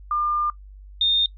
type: tone pair in turn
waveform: sine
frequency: 1200 / 3652 Hz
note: D6 / A#7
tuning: +37 / -36 cents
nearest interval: octave + perfect fifth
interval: 1927 cents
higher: second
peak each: -20 / -16 dBFS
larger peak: second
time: 0.11-0.5 / 1.01-1.26 s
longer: first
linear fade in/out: 2 ms
effects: noise-tail reverb RT60 0.1 s tail -18 dB re dry + added 49 Hz sine -40 dBFS peak until 1.37 s